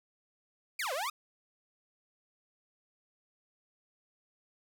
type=exponential two-way sweep; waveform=sawtooth; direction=down then up; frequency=2511 to 493.9 to 1292 Hz; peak=-29 dBFS; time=0.79-1.1 s; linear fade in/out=5 ms; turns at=0.93 s; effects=none